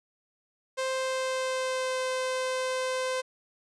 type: tone with pitch glide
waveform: sawtooth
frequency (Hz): 523.3 to 515.5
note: C5 to C5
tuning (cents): 0 to -26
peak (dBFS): -24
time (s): 0.77-3.22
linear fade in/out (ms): 20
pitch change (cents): -26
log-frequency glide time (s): 0.89-2
effects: resampled to 22050 Hz